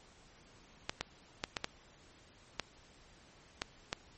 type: clicks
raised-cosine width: 0.2 ms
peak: -16 dBFS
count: 8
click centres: 0.895 / 1.01 / 1.439 / 1.568 / 1.644 / 2.597 / 3.619 / 3.929 s
effects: pink hiss -61 dBFS RMS until 4.17 s + MP3 32 kbps